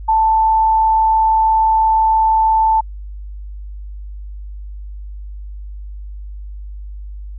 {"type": "tone", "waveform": "sine", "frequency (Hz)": 883, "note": "A5", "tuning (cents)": 6, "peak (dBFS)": -10, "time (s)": [0.08, 2.81], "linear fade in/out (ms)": 10, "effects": ["added 50 Hz sine -27 dBFS peak until 7.38 s"]}